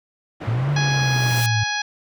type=band-pass noise; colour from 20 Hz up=pink; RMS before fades=-32 dBFS; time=0.4-1.42 s; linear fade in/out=20 ms; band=120 to 1800 Hz; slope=12 dB/octave
type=linear two-way sweep; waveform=sine; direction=up then down; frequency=107.7 to 146 to 107.7 Hz; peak=-18 dBFS; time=0.47-1.64 s; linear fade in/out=10 ms; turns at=0.71 s
type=noise with exponential growth; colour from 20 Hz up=white; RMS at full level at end=-27 dBFS; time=0.72-1.46 s; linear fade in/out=0 ms; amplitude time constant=160 ms
type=harmonic tone; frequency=832 Hz; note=G#5; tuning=3 cents sharp; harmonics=1 / 2 / 3 / 4 / 5 / 6 / 7; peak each=-28 / -25 / -30 / -31 / -31 / -35 / -33 dBFS; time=0.76-1.82 s; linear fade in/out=5 ms
effects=none